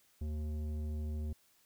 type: tone with tanh clipping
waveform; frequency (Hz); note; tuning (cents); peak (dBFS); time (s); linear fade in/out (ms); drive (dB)
triangle; 76.1; D#2; -38; -37; 0.21-1.33; 5; 16
effects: white hiss -69 dBFS RMS until 1.65 s